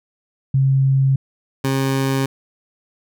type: tone pair in turn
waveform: sine / 20% pulse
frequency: 134.8 / 134.8 Hz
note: C#3 / C#3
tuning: -48 / -48 cents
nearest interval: unison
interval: 0 cents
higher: neither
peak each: -12 dBFS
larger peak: neither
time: 0.54-1.16 / 1.64-2.26 s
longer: neither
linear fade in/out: 5 ms
effects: none